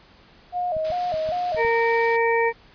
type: tone with vibrato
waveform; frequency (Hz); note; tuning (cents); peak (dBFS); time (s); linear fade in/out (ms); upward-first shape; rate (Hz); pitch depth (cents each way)
sine; 672; E5; +33; -22; 0.52-1.63; 50; square; 2.5; 110
type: clicks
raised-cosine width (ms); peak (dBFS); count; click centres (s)
5; -26; 6; 0.767 / 0.903 / 1.141 / 1.29 / 1.547 / 1.649
type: high-pass noise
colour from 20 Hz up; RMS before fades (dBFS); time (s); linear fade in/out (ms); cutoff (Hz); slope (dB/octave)
white; -37; 0.84-2.17; 10; 110; 96
type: harmonic tone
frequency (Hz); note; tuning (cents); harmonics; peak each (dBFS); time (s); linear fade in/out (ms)
461.5; A#4; -17; 1 / 2 / 4 / 5; -20 / -23 / -26 / -27; 1.56-2.53; 50
effects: pink hiss -52 dBFS RMS until 2.74 s + resampled to 11025 Hz